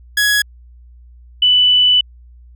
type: tone pair in turn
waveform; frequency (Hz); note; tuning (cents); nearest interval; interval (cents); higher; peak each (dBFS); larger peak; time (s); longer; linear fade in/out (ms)
sawtooth / sine; 1674 / 2983; G#6 / F#7; +13 / +13; minor seventh; 1000; second; -8; neither; 0.17-0.42 / 1.42-2.01; second; 5
effects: added 60 Hz sine -39 dBFS peak until 2.55 s